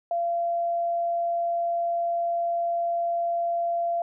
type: tone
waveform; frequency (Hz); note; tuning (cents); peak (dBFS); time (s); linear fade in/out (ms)
sine; 685; F5; -34; -23; 0.11-4.02; 2
effects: none